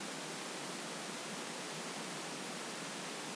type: high-pass noise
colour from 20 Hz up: pink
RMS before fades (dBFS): -43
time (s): 0-3.35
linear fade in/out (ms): 5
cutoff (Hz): 150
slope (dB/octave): 96
effects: resampled to 22050 Hz